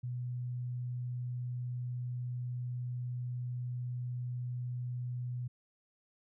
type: tone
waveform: sine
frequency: 123.47 Hz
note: B2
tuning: in tune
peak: -35 dBFS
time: 0.03-5.48 s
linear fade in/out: 10 ms
effects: none